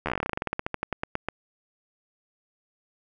slowing click train, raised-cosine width 0.5 ms, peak -12 dBFS, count 25, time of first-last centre 0.06-1.286 s, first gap 12 ms, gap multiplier 1.11, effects none

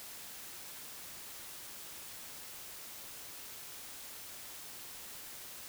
silence, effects white hiss -48 dBFS RMS until 5.68 s

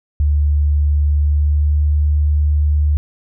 sine tone with pitch glide, 73.42 to 74.27 Hz, D2 to D2, 0 to +20 cents, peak -11 dBFS, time 0.2-2.97 s, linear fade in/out 0 ms, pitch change +20 cents, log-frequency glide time 1.17-1.78 s, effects none

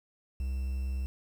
triangle tone with quantisation, 65.41 Hz, C2, in tune, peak -28 dBFS, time 0.4-1.06 s, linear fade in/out 0 ms, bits 9, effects none

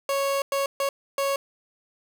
30% pulse tone bursts at uneven times, 553 Hz, C#5, 4 cents flat, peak -20 dBFS, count 4, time 0.09-0.42 / 0.52-0.66 / 0.8-0.89 / 1.18-1.36 s, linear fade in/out 2 ms, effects none

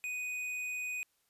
triangle tone with tanh clipping, 2489 Hz, D#7, in tune, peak -37 dBFS, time 0.04-1.03 s, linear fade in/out 0 ms, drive 14 dB, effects white hiss -75 dBFS RMS until 1.29 s + resampled to 32000 Hz

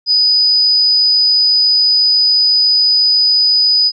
sine tone, 4977 Hz, D#8, in tune, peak -8 dBFS, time 0.06-3.92 s, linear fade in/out 50 ms, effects none

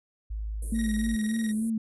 sine tone, 53.3 Hz, G#1, 46 cents sharp, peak -30 dBFS, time 0.3-1.16 s, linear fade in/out 10 ms
white band-stop noise, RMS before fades -38 dBFS, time 0.62-1.7 s, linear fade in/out 5 ms, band 500 to 9200 Hz, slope 48 dB/octave
sine tone with vibrato, 220 Hz, A3, in tune, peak -25 dBFS, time 0.72-1.78 s, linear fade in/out 5 ms, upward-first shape sine, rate 3.4 Hz, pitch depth 52 cents each way
sawtooth tone with tremolo, 1891 Hz, A#6, 24 cents sharp, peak -33 dBFS, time 0.74-1.54 s, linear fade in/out 50 ms, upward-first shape square, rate 20 Hz, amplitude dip 75%
effects resampled to 24000 Hz

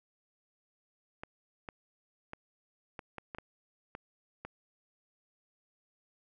clicks, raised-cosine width 0.5 ms, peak -26 dBFS, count 9, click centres 1.235 / 1.688 / 2.334 / 2.992 / 3.183 / 3.348 / 3.385 / 3.951 / 4.45 s, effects none

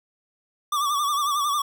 square tone with vibrato, 1161 Hz, D6, 20 cents flat, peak -22 dBFS, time 0.72-1.62 s, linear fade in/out 5 ms, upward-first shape sine, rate 11 Hz, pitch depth 72 cents each way, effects none

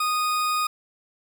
40% pulse tone, 1239 Hz, D#6, 8 cents flat, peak -21 dBFS, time 0-0.67 s, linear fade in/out 5 ms, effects none

